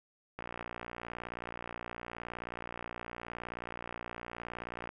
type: click train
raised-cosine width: 0.5 ms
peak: -25 dBFS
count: 267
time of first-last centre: 0.39-4.891 s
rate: 59.1 Hz
effects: none